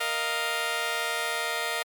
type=chord; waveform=10% pulse; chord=Bb suspended fourth; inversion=none; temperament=just; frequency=466.2 / 621.6 / 699.2 Hz; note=Bb4 / Eb5 / F5; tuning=0 / -2 / +2 cents; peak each=-24 / -24 / -23 dBFS; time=0-1.83 s; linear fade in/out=10 ms; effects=MP3 96 kbps